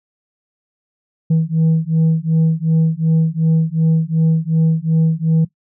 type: beating tone pair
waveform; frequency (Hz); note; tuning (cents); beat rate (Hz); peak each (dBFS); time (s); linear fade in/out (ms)
sine; 160 / 162.7; D#3 / E3; +49 / -22; 2.7; -13; 1.3-5.45; 10
effects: noise-tail reverb RT60 0.1 s tail -18 dB re dry + tanh soft clip ceiling -9 dBFS